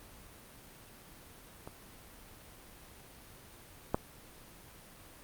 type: clicks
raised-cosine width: 1 ms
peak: -29 / -14 dBFS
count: 2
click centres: 1.675 / 3.945 s
effects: pink hiss -54 dBFS RMS until 5.23 s + Opus 32 kbps